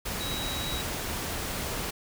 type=tone in noise; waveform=sine; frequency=3857 Hz; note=B7; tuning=42 cents flat; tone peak=-35 dBFS; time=0.2-0.82 s; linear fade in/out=10 ms; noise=pink; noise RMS=-33 dBFS; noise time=0.05-1.91 s; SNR=-5 dB; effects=none